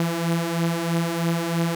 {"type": "beating tone pair", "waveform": "sawtooth", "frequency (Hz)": [165.7, 168.8], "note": ["E3", "E3"], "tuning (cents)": [9, 41], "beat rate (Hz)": 3.1, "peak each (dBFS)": [-23, -19], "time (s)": [0, 1.75], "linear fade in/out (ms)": 2, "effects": []}